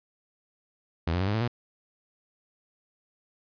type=tone with pitch steps; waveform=sawtooth; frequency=82.41 / 88.84 / 95.76 / 103.23 / 111.28 / 119.96 Hz; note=E2 / F2 / G2 / G#2 / A2 / B2; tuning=0 / +30 / -40 / -10 / +20 / -50 cents; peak=-21 dBFS; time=1.07-1.478 s; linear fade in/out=5 ms; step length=68 ms; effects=resampled to 11025 Hz